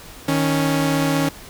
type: tone pair together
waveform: sawtooth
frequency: 156.38 / 277.2 Hz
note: D#3 / C#4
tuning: +9 / 0 cents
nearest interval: minor seventh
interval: 991 cents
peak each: -17 / -15 dBFS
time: 0.28-1.29 s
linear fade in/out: 5 ms
effects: pink hiss -40 dBFS RMS until 1.49 s